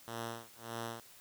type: tone with tremolo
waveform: 5% pulse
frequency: 115.6 Hz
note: A#2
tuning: 14 cents flat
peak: -27 dBFS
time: 0.08-1 s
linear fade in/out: 0 ms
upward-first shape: sine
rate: 1.7 Hz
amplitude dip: 100%
effects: white hiss -58 dBFS RMS until 1.2 s